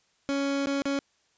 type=tone with dropouts; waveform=30% pulse; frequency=278.3 Hz; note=C#4; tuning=7 cents sharp; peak=-23 dBFS; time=0.29-0.99 s; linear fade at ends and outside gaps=0 ms; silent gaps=0.659-0.671 / 0.82-0.855 s; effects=white hiss -68 dBFS RMS until 1.37 s + resampled to 16000 Hz